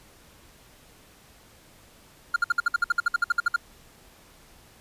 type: tone bursts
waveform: triangle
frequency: 1404 Hz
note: F6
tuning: 9 cents sharp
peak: -16 dBFS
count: 16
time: 2.34-3.562 s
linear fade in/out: 5 ms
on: 22 ms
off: 58 ms
effects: pink hiss -54 dBFS RMS until 4.8 s + resampled to 32000 Hz